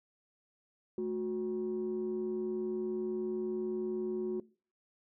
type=tone pair together; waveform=sine; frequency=217.4 / 365.6 Hz; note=A3 / F#4; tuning=-21 / -21 cents; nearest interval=major sixth; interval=900 cents; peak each=-37 / -32 dBFS; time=0.98-4.4 s; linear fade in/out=2 ms; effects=noise-tail reverb RT60 0.4 s tail -22 dB re dry + tanh soft clip ceiling -28 dBFS